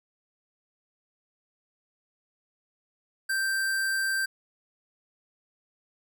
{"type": "tone", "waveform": "square", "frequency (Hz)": 1568, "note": "G6", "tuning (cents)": 0, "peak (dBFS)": -26, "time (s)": [3.29, 4.26], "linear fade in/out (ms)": 10, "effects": []}